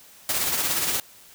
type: noise with tremolo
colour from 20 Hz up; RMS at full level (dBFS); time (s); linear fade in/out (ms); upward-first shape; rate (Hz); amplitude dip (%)
white; -23; 0.29-1; 2; sine; 17; 40
effects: white hiss -50 dBFS RMS until 1.34 s